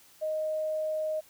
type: tone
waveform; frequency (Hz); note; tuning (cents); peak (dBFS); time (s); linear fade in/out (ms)
sine; 622.3; D#5; 0; -28; 0.21-1.21; 20
effects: white hiss -58 dBFS RMS until 1.29 s